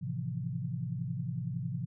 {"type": "chord", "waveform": "sine", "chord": "F major seventh", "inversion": "first", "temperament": "just", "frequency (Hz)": [109.13, 130.96, 163.7, 174.61], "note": ["A2", "C3", "E3", "F3"], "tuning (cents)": [-14, 2, -12, 0], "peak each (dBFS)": [-40, -36, -39, -40], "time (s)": [0.01, 1.86], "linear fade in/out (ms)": 20, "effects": []}